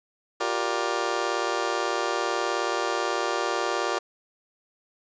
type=chord; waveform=20% pulse; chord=G minor seventh; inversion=third; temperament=just; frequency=352.8 / 392 / 470.4 / 588 Hz; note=F4 / G4 / Bb4 / D5; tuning=+18 / 0 / +16 / +2 cents; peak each=-26 dBFS; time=0.4-3.99 s; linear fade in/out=10 ms; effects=resampled to 16000 Hz + 9-bit